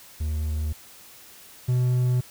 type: tone pair in turn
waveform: triangle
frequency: 76.8 / 124.96 Hz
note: D#2 / B2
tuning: -22 / +21 cents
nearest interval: minor sixth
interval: 843 cents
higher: second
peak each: -22 / -17 dBFS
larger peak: second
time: 0.2-0.73 / 1.68-2.21 s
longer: neither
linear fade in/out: 10 ms
effects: white hiss -48 dBFS RMS until 2.3 s

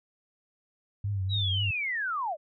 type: tone with vibrato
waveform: sine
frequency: 98 Hz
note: G2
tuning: in tune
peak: -27 dBFS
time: 1.04-1.71 s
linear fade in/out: 5 ms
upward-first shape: triangle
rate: 3.8 Hz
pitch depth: 90 cents each way
type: linear sweep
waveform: sine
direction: down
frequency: 3940 to 563 Hz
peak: -28 dBFS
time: 1.29-2.37 s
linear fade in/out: 50 ms
effects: none

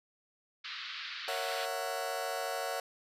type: band-pass noise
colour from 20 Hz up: white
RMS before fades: -42 dBFS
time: 0.64-1.66 s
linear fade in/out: 10 ms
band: 1200 to 4500 Hz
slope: 48 dB/octave
type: chord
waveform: sawtooth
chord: F# dominant seventh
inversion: first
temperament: just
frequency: 462.5 / 555 / 666 / 740 Hz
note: A#4 / C#5 / E5 / F#5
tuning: -14 / +2 / +18 / 0 cents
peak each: -38 / -35 / -36 / -34 dBFS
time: 1.28-2.8 s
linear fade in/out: 2 ms
effects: resampled to 32000 Hz

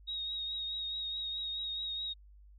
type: tone with vibrato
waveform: sine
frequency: 3767 Hz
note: A#7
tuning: 17 cents sharp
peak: -35 dBFS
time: 0.07-2.14 s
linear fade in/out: 20 ms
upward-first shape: triangle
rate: 4.7 Hz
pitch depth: 32 cents each way
effects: added 50 Hz sine -54 dBFS peak until 2.58 s

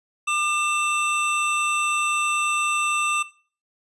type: tone pair together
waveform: square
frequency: 1201.5 / 2674 Hz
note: D6 / E7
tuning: +39 / +24 cents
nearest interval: octave + major second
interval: 1385 cents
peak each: -25 / -24 dBFS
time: 0.27-3.23 s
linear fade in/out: 10 ms
effects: noise-tail reverb RT60 0.4 s tail -17 dB re dry + resampled to 24000 Hz

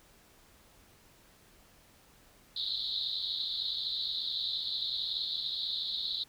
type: band-pass noise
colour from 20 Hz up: white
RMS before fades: -35 dBFS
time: 2.56-6.24 s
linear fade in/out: 5 ms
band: 3600 to 4200 Hz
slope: 96 dB/octave
effects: pink hiss -61 dBFS RMS until 6.28 s

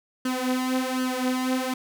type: tone with flanger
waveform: sawtooth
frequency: 256.1 Hz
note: C4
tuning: 37 cents flat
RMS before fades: -26 dBFS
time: 0.25-1.74 s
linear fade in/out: 5 ms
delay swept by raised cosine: 0.65 to 4.95 ms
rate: 1.3 Hz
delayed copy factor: +0.75
effects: none

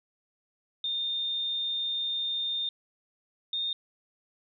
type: tone pair in turn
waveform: sine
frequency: 3633 / 3660 Hz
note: A#7 / A#7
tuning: -45 / -32 cents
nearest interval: unison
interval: 13 cents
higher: second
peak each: -28 dBFS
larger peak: neither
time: 0.84-2.69 / 3.53-3.73 s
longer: first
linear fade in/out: 2 ms
effects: none

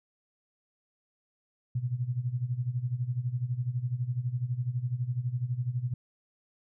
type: tone with tremolo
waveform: sine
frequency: 123.47 Hz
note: B2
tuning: in tune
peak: -25 dBFS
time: 1.75-5.94 s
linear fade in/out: 5 ms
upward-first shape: sine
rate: 12 Hz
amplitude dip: 80%
effects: none

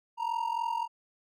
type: ring-modulated tone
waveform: triangle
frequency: 932.3 Hz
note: A#5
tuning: in tune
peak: -24 dBFS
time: 0.17-0.88 s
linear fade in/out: 50 ms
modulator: 21.8 Hz
effects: none

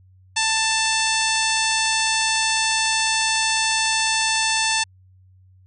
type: harmonic tone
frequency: 886 Hz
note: A5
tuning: 12 cents sharp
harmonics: 1 / 2 / 3 / 4 / 5 / 6 / 7 / 8 / 9 / 10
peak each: -25 / -26 / -25 / -27 / -27 / -29 / -28 / -34 / -30 / -31 dBFS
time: 0.36-4.84 s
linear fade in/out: 10 ms
effects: added 93 Hz sine -49 dBFS peak until 5.66 s

